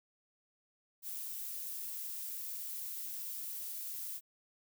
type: noise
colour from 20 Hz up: violet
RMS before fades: -42 dBFS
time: 1.02-4.21 s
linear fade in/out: 50 ms
effects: none